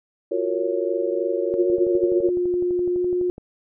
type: chord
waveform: sine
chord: Gb major seventh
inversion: third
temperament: just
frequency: 346.9 / 370 / 462.5 / 555 Hz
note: F4 / Gb4 / Bb4 / Db5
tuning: -12 / 0 / -14 / +2 cents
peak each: -26 dBFS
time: 0.31-2.3 s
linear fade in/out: 10 ms
type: tone with pitch glide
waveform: sine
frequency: 356.1 to 358.6 Hz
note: F4 to F4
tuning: +34 to +46 cents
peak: -19 dBFS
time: 1.54-3.3 s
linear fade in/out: 0 ms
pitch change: +12 cents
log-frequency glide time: 2.94-3.02 s
type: click train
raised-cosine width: 2 ms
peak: -24 dBFS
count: 21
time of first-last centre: 1.7-3.381 s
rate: 11.9 Hz
effects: none